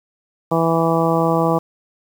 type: harmonic tone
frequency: 164.81 Hz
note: E3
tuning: in tune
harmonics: 1 / 2 / 3 / 4 / 5 / 6 / 7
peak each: -20 / -21 / -20 / -22 / -23 / -25 / -24 dBFS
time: 0.51-1.59 s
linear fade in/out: 10 ms
effects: 7-bit

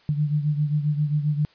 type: beating tone pair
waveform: sine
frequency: 147.8 / 155.3 Hz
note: D3 / D#3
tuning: +11 / -3 cents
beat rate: 7.5 Hz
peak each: -21 / -27 dBFS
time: 0.09-1.45 s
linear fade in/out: 0 ms
effects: white hiss -57 dBFS RMS until 1.54 s + resampled to 11025 Hz

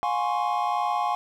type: chord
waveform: triangle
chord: Db major seventh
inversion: first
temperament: equal with one note detuned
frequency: 712.3 / 830.6 / 1046.5 / 1108.7 Hz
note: F5 / Ab5 / C6 / Db6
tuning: +34 / 0 / 0 / 0 cents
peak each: -26 / -25 / -28 / -29 dBFS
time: 0.03-1.15 s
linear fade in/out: 0 ms
effects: none

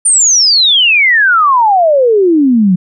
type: exponential sweep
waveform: sine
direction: down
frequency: 9220 to 174.61 Hz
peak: -5 dBFS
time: 0.05-2.76 s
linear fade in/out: 10 ms
effects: none

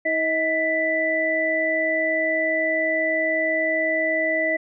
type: tone cluster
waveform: sine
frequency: 320.5 / 637 / 1983 Hz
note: E4 / D#5 / B6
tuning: -49 / +41 / +7 cents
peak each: -29 / -23 / -22 dBFS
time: 0.05-4.57 s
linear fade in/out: 10 ms
effects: none

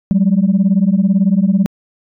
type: beating tone pair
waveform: sine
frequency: 185 / 203 Hz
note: F#3 / G#3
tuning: 0 / -39 cents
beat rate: 18 Hz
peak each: -11 dBFS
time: 0.11-1.66 s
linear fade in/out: 0 ms
effects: tanh soft clip ceiling -5 dBFS

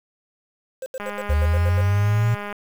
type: tone bursts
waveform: triangle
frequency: 523.3 Hz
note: C5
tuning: in tune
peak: -25 dBFS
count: 9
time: 0.82-1.814 s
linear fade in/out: 5 ms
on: 42 ms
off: 77 ms
type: click train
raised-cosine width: 0.5 ms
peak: -17 dBFS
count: 314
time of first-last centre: 1-2.527 s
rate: 205 Hz
type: linear sweep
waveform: sine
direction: up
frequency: 72 to 116.54 Hz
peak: -16 dBFS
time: 1.29-2.35 s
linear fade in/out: 10 ms
effects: 7-bit

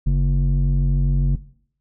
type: tone with low-pass filter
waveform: square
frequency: 46.25 Hz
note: F#1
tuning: in tune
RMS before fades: -17 dBFS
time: 0.06-1.36 s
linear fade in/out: 10 ms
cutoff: 170 Hz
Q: 2.4
effects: noise-tail reverb RT60 0.6 s tail -18 dB re dry

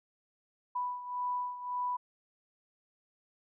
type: beating tone pair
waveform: sine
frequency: 987.8 / 989.6 Hz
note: B5 / B5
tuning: 0 / +3 cents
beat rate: 1.8 Hz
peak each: -34 / -39 dBFS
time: 0.75-1.97 s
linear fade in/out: 10 ms
effects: none

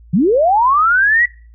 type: linear sweep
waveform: sine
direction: up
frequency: 146.83 to 1975.5 Hz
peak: -9 dBFS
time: 0.13-1.26 s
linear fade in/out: 10 ms
effects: noise-tail reverb RT60 0.4 s tail -23 dB re dry + added 57 Hz sine -39 dBFS peak until 1.54 s

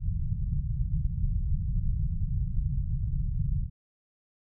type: low-pass noise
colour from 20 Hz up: pink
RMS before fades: -28 dBFS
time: 0-3.7 s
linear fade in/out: 50 ms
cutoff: 160 Hz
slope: 48 dB/octave
effects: none

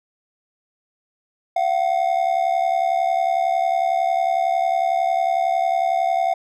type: ring-modulated tone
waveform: triangle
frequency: 720 Hz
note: F#5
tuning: 47 cents flat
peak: -12 dBFS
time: 1.56-6.34 s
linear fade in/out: 5 ms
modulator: 35.5 Hz
effects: none

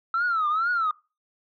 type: tone with vibrato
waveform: sine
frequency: 1318.5 Hz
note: E6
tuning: in tune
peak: -20 dBFS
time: 0.14-0.91 s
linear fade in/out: 2 ms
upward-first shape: triangle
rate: 2.2 Hz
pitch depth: 190 cents each way
effects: noise-tail reverb RT60 0.3 s tail -23 dB re dry + tanh soft clip ceiling -18 dBFS

